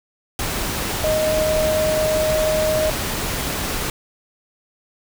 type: tone in noise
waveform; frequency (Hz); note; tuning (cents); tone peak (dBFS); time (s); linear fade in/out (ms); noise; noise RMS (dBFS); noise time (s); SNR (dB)
sine; 622.3; D#5; 0; -17; 1.04-2.9; 2; pink; -24; 0.39-3.9; +4
effects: none